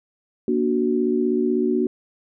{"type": "chord", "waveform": "sine", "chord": "Bb augmented", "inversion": "none", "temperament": "equal with one note detuned", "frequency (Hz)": [237.8, 293.7, 370], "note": ["Bb3", "D4", "F#4"], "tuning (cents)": [35, 0, 0], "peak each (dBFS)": [-22, -24, -21], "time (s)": [0.48, 1.87], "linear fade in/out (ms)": 2, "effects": []}